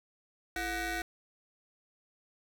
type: ring-modulated tone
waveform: 20% pulse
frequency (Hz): 387.6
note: G4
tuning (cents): -20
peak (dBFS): -25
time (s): 0.56-1.02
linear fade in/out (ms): 2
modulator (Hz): 1110
effects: none